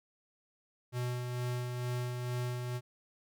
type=tone with tremolo; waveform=square; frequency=123.47 Hz; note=B2; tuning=in tune; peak=-33 dBFS; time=0.92-2.81 s; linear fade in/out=50 ms; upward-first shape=sine; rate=2.2 Hz; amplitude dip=35%; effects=none